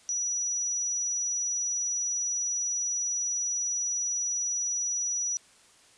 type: tone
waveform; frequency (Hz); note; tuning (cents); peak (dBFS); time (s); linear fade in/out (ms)
sine; 5860; F#8; -18; -27; 0.09-5.37; 0
effects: white hiss -58 dBFS RMS until 5.97 s + resampled to 22050 Hz